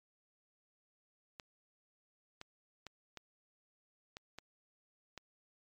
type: clicks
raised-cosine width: 0.2 ms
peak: -29 dBFS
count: 7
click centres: 1.398 / 2.414 / 2.867 / 3.173 / 4.169 / 4.386 / 5.177 s
effects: MP3 96 kbps